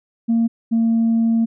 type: tone pair in turn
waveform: sine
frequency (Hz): 229.9 / 228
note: A#3 / A#3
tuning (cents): -24 / -38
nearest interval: unison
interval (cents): 14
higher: first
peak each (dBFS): -12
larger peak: neither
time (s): 0.28-0.48 / 0.71-1.46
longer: second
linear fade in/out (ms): 20
effects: tanh soft clip ceiling -11 dBFS